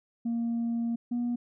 sine tone pair in turn, 233.1 / 240.6 Hz, A#3 / B3, 0 / -45 cents, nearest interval minor second, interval 55 cents, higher second, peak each -25 dBFS, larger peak neither, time 0.25-0.96 / 1.11-1.36 s, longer first, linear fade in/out 10 ms, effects tanh soft clip ceiling -25 dBFS

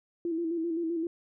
sine tone with vibrato, 332.9 Hz, E4, 17 cents sharp, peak -28 dBFS, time 0.25-1.07 s, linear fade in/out 2 ms, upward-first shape square, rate 7.7 Hz, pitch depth 48 cents each way, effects none

